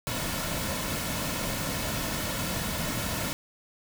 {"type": "noise with comb filter", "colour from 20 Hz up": "pink", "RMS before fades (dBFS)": -31, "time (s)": [0.07, 3.33], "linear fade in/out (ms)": 0, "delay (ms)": 2.5, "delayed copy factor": -0.5, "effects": []}